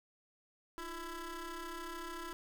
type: ring-modulated tone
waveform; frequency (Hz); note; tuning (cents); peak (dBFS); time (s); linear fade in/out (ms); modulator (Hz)
20% pulse; 329.6; E4; 0; -34; 0.78-2.33; 0; 676
effects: 11-bit